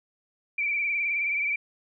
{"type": "tone with vibrato", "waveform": "sine", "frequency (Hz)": 2325, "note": "D7", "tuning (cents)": -18, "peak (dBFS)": -24, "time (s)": [0.58, 1.56], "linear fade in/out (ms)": 5, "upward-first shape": "sine", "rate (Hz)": 19, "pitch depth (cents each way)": 51, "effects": []}